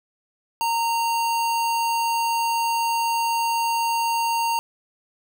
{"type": "tone", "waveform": "square", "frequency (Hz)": 924, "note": "A#5", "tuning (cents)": -16, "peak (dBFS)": -21, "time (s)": [0.61, 4.59], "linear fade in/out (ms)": 0, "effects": []}